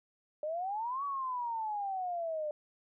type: exponential two-way sweep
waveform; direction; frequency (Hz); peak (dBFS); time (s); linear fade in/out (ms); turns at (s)
sine; up then down; 592 to 1145 to 592; -33; 0.43-2.51; 2; 1.04
effects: none